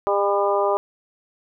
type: harmonic tone with a mistuned harmonic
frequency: 201.3 Hz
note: G3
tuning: 46 cents sharp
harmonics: 2 / 3 / 4 / 5 / 6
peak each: -22 / -22 / -25 / -25 / -27 dBFS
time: 0.07-0.77 s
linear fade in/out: 0 ms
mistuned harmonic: 5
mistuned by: -21 cents
effects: none